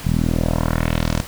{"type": "tone with low-pass filter sweep", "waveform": "10% pulse", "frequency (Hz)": 40.52, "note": "E1", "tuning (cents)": -29, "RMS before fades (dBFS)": -19, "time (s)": [0.04, 1.22], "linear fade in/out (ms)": 20, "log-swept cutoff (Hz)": [150, 8300], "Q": 1.7, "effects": ["pink hiss -34 dBFS RMS until 1.27 s"]}